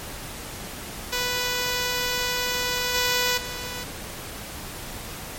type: tone with level steps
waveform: 5% pulse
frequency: 493.9 Hz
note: B4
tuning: in tune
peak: -12 / -9 / -21 dBFS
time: 1.12-3.84 s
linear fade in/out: 10 ms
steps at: 2.94 / 3.37 s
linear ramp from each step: 10 ms
effects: pink hiss -36 dBFS RMS until 5.38 s + MP3 64 kbps